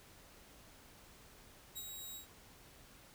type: tone with ADSR envelope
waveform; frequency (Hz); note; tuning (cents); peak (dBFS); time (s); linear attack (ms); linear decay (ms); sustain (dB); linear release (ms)
10% pulse; 3824; A#7; +43; -34; 1.75-2.27; 24; 50; -4; 110
effects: pink hiss -60 dBFS RMS until 3.14 s